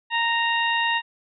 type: harmonic tone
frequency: 929 Hz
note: A#5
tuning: 6 cents flat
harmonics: 1 / 2 / 3 / 4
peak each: -24 / -24 / -26 / -31 dBFS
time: 0.1-1.02 s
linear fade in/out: 50 ms
effects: none